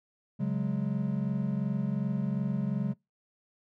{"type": "chord", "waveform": "triangle", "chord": "C# suspended fourth", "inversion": "none", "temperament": "equal", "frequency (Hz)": [138.59, 185, 207.7], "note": ["C#3", "F#3", "G#3"], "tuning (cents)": [0, 0, 0], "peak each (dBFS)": -30, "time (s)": [0.39, 2.94], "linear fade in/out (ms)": 20, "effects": ["noise-tail reverb RT60 0.2 s tail -24 dB re dry"]}